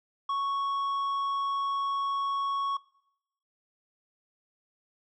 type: tone with tanh clipping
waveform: sine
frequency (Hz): 1108.7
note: C#6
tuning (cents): 0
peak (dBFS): -28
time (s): 0.29-2.77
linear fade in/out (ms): 5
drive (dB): 6
effects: noise-tail reverb RT60 0.8 s tail -22 dB re dry